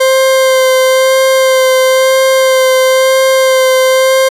40% pulse tone with vibrato, 523.3 Hz, C5, in tune, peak -5 dBFS, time 0-4.29 s, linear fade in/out 10 ms, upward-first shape sine, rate 1 Hz, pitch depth 14 cents each way, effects resampled to 32000 Hz

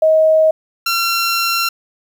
sine / 15% pulse tone pair in turn, 632 / 1364.9 Hz, D#5 / F6, +27 / -40 cents, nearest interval octave + minor second, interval 1333 cents, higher second, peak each -8 dBFS, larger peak neither, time 0.02-0.51 / 0.86-1.69 s, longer second, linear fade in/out 5 ms, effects 8-bit

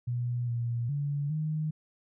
sine tone with pitch steps, 121.6 / 118.5 / 143.5 / 154.7 Hz, B2 / A#2 / D3 / D#3, -26 / +29 / -40 / -10 cents, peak -28 dBFS, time 0.07-1.71 s, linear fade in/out 10 ms, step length 410 ms, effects none

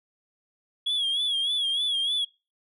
sine tone with vibrato, 3331 Hz, G#7, 4 cents sharp, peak -21 dBFS, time 0.86-2.25 s, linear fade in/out 10 ms, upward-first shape sine, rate 3.3 Hz, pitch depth 80 cents each way, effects noise-tail reverb RT60 0.3 s tail -26 dB re dry + tanh soft clip ceiling -22 dBFS

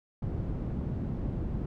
white low-pass noise, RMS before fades -33 dBFS, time 0.22-1.66 s, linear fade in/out 5 ms, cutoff 170 Hz, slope 12 dB/octave, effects none

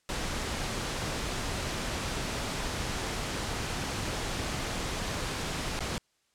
pink noise with dropouts, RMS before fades -33 dBFS, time 0.09-5.98 s, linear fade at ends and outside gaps 0 ms, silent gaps 5.791-5.806 s, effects white hiss -72 dBFS RMS until 6.34 s + low-pass 8000 Hz 12 dB/octave

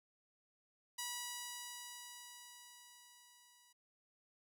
5% pulse tone with level ramp, 972 Hz, B5, 28 cents flat, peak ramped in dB -28 to -54 dBFS, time 0.98-3.73 s, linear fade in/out 10 ms, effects none

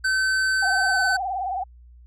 square tone with pitch glide, 1534 to 1517.3 Hz, G6 to F#6, -38 to +43 cents, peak -20 dBFS, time 0.04-1.17 s, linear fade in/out 10 ms, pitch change -19 cents, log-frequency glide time 0.89-0.99 s
sine tone with vibrato, 756 Hz, F#5, 37 cents sharp, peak -24 dBFS, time 0.62-1.64 s, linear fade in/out 10 ms, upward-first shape sine, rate 19 Hz, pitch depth 95 cents each way
effects added 60 Hz sine -45 dBFS peak until 2.06 s + low-pass 8000 Hz 12 dB/octave

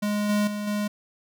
square tone with level steps, 207.7 Hz, G#3, in tune, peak -24 / -21 / -29 / -25 dBFS, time 0.02-0.88 s, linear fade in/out 10 ms, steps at 0.29 / 0.47 / 0.67 s, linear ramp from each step 5 ms, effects none

